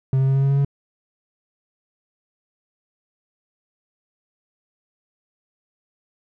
triangle tone with pitch steps, 132.6 / 133.83 / 135.07 / 136.33 / 137.59 / 138.87 / 140.16 Hz, C3 / C3 / C#3 / C#3 / C#3 / C#3 / C#3, +23 / +39 / -45 / -28 / -13 / +3 / +19 cents, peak -13 dBFS, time 0.13-0.648 s, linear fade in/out 2 ms, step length 74 ms, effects none

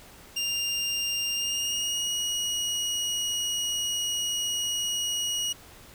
25% pulse tone with pitch glide, 2800 to 2897 Hz, F7 to F#7, +4 to -37 cents, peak -23 dBFS, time 0.36-5.53 s, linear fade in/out 10 ms, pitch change +59 cents, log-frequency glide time 1.34-2.12 s, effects pink hiss -50 dBFS RMS until 5.94 s

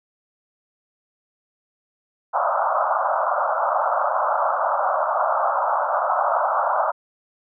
pink band-pass noise, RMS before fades -21 dBFS, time 2.33-6.92 s, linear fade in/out 20 ms, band 570 to 1400 Hz, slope 96 dB/octave, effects none

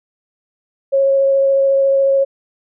sine tone with vibrato, 546 Hz, C#5, 26 cents flat, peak -10 dBFS, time 0.92-2.25 s, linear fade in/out 20 ms, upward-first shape sine, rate 14 Hz, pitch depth 9 cents each way, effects none

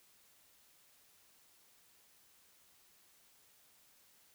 silence, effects white hiss -67 dBFS RMS until 4.34 s

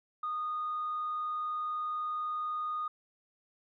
sine tone, 1232 Hz, D#6, 17 cents flat, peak -31 dBFS, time 0.23-2.88 s, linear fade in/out 5 ms, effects tanh soft clip ceiling -28 dBFS

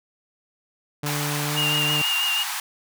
sawtooth tone with pitch glide, 146.83 to 149.05 Hz, D3 to D3, 0 to +26 cents, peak -22 dBFS, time 1.03-2.02 s, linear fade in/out 5 ms, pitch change +26 cents, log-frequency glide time 1.44-1.55 s
pink high-pass noise, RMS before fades -29 dBFS, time 1.06-2.6 s, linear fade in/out 2 ms, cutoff 750 Hz, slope 96 dB/octave
sine tone with vibrato, 2819 Hz, F7, 16 cents sharp, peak -21 dBFS, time 1.56-2.44 s, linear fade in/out 20 ms, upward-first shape sine, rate 6.2 Hz, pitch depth 29 cents each way
effects none

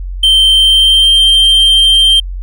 triangle tone with pitch glide, 3124 to 3153 Hz, G7 to G7, -7 to +9 cents, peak -3 dBFS, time 0.23-2.2 s, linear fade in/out 5 ms, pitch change +16 cents, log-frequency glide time 0.51-1.18 s, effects added 45 Hz sine -18 dBFS peak until 2.42 s

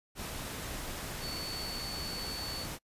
sine tone in noise, 4466 Hz, C#8, 12 cents sharp, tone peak -39 dBFS, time 1.2-2.67 s, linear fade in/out 50 ms, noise pink, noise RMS -40 dBFS, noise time 0.15-2.79 s, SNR -2 dB, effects noise-tail reverb RT60 0.1 s tail -26 dB re dry + resampled to 32000 Hz

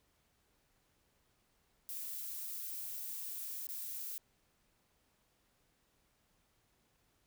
violet noise with dropouts, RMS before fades -43 dBFS, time 1.89-4.18 s, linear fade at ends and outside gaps 0 ms, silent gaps 3.669-3.689 s, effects pink hiss -75 dBFS RMS until 7.26 s

